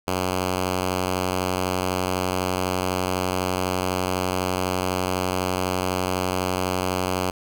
5% pulse tone, 92 Hz, F#2, 9 cents flat, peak -11 dBFS, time 0.07-7.31 s, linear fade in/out 10 ms, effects none

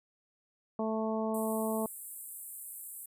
harmonic tone, 220 Hz, A3, in tune, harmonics 1 / 2 / 3 / 4 / 5, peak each -33 / -36 / -36 / -40 / -43 dBFS, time 0.79-1.86 s, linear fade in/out 2 ms
white high-pass noise, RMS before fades -42 dBFS, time 1.34-3.06 s, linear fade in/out 5 ms, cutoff 7900 Hz, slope 96 dB/octave
effects resampled to 32000 Hz

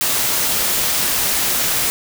white noise, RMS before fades -18 dBFS, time 0.01-1.9 s, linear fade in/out 0 ms, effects none

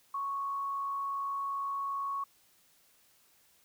sine tone with frequency modulation, 1108.7 Hz, C#6, in tune, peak -32 dBFS, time 0.14-2.24 s, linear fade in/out 5 ms, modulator 62.6 Hz, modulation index 0.24, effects white hiss -66 dBFS RMS until 3.64 s

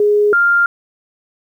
sine tone pair in turn, 415.5 / 1397.6 Hz, G#4 / F6, +1 / +1 cents, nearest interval octave + major sixth, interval 2100 cents, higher second, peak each -9 dBFS, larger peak neither, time 0-0.33 / 0.33-0.66 s, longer neither, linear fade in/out 2 ms, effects 8-bit

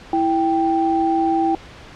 sine tone pair together, 329.6 / 783.9 Hz, E4 / G5, 0 / 0 cents, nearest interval octave + minor third, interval 1500 cents, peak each -18 dBFS, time 0.13-1.55 s, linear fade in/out 2 ms, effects pink hiss -40 dBFS RMS until 1.95 s + low-pass 4000 Hz 12 dB/octave

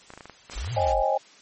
clicks, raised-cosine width 0.5 ms, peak -26 dBFS, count 11, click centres 0.104 / 0.137 / 0.176 / 0.208 / 0.256 / 0.297 / 0.498 / 0.536 / 0.578 / 0.646 / 0.677 s
white noise, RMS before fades -37 dBFS, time 0.5-0.94 s, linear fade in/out 20 ms
sine exponential two-way sweep, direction up then down, 38.89 to 128.8 to 38.89 Hz, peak -28 dBFS, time 0.55-1.03 s, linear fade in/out 20 ms, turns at 0.72 s
sine chord, Ab major seventh, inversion first, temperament equal with one note detuned, 535.2 / 622.3 / 784 / 830.6 Hz, C5 / Eb5 / G5 / Ab5, +39 / 0 / 0 / 0 cents, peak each -26 dBFS, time 0.76-1.18 s, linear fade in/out 10 ms
effects white hiss -52 dBFS RMS until 1.41 s + MP3 32 kbps

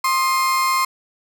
35% pulse tone pair together, 1055.9 / 1244.5 Hz, C6 / D#6, +15 / 0 cents, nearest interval minor third, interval 285 cents, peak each -15 / -25 dBFS, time 0.04-0.85 s, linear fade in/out 5 ms, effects none

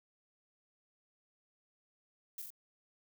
violet noise with echo, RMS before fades -43 dBFS, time 2.38-2.42 s, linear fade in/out 2 ms, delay 42 ms, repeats 2, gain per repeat -3 dB, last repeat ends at 2.504 s, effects none

